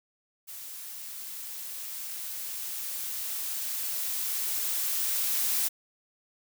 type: noise with level ramp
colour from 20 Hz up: blue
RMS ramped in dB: -42 to -27 dBFS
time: 0.47-5.69 s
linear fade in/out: 20 ms
effects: none